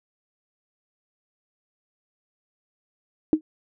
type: tone with exponential decay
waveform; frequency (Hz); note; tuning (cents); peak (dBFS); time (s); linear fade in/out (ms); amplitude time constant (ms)
sine; 311.1; D#4; 0; -10; 3.33-3.41; 1; 16
effects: none